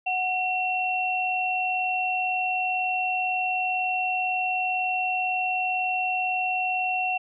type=tone pair together; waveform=sine; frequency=740 / 2721 Hz; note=F#5 / F7; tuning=0 / -46 cents; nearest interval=octave + major seventh; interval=2254 cents; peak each=-26 dBFS; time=0.06-7.18 s; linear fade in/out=10 ms; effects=none